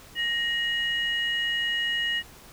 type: tone pair together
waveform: sine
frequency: 1870 / 2895 Hz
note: A#6 / F#7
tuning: +5 / -38 cents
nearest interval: minor sixth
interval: 757 cents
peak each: -26 dBFS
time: 0.15-2.23 s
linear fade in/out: 50 ms
effects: tanh soft clip ceiling -18 dBFS + pink hiss -49 dBFS RMS until 2.52 s